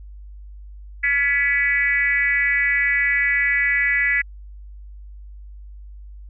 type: tone with frequency modulation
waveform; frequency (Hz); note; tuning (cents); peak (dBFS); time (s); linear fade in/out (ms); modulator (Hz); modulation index
sine; 1975.5; B6; 0; -16; 1.03-4.22; 10; 283; 1
effects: added 50 Hz sine -36 dBFS peak until 6.29 s